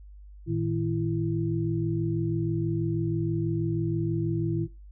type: tone cluster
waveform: sine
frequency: 111.5 / 157.7 / 334 Hz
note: A2 / D#3 / E4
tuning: +23 / +24 / +23 cents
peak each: -29 dBFS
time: 0.46-4.68 s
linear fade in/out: 50 ms
effects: noise-tail reverb RT60 0.3 s tail -22 dB re dry + added 50 Hz sine -44 dBFS peak until 4.91 s

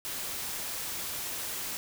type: noise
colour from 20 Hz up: white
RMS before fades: -36 dBFS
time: 0.05-1.77 s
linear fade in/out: 0 ms
effects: none

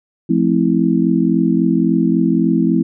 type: chord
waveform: sine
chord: F major seventh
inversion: none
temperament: just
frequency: 174.61 / 218.3 / 261.9 / 327.4 Hz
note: F3 / A3 / C4 / E4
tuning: 0 / -13 / +2 / -12 cents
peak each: -17 dBFS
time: 0.29-2.83 s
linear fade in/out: 10 ms
effects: none

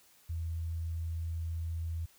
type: tone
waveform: sine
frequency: 82.41 Hz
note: E2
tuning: in tune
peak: -33 dBFS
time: 0.29-2.06 s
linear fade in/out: 10 ms
effects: white hiss -63 dBFS RMS until 2.18 s

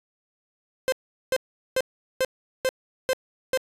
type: tone bursts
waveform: 45% pulse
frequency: 520 Hz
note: C5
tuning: 11 cents flat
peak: -20 dBFS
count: 7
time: 0.88-3.574 s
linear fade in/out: 0 ms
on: 42 ms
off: 400 ms
effects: resampled to 32000 Hz

